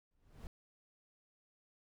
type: noise with exponential growth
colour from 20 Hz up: brown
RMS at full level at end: -44 dBFS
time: 0.11-0.47 s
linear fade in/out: 1 ms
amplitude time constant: 78 ms
effects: none